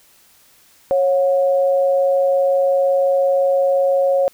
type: tone pair together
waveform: sine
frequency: 548.7 / 723 Hz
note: C#5 / F#5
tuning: -18 / -40 cents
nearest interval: perfect fourth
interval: 478 cents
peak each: -13 / -23 dBFS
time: 0.91-4.28 s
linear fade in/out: 0 ms
effects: white hiss -52 dBFS RMS until 4.33 s